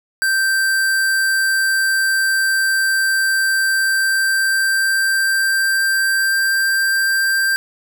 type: tone with pitch glide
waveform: square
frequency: 1565 to 1576.8 Hz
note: G6 to G6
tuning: -3 to +10 cents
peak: -15 dBFS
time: 0.22-7.56 s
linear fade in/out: 0 ms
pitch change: +13 cents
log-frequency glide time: 3.72-6.52 s
effects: none